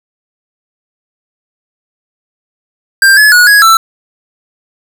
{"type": "tone with pitch steps", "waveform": "square", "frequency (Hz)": [1586, 1706, 1457, 1664, 1332], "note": ["G6", "G#6", "F#6", "G#6", "E6"], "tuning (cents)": [20, 46, -27, 3, 18], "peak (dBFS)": -3, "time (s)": [3.02, 3.77], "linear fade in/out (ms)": 2, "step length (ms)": 150, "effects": []}